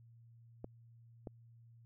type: clicks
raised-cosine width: 2 ms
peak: -30 dBFS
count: 2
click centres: 0.644 / 1.272 s
effects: added 116 Hz sine -58 dBFS peak until 1.85 s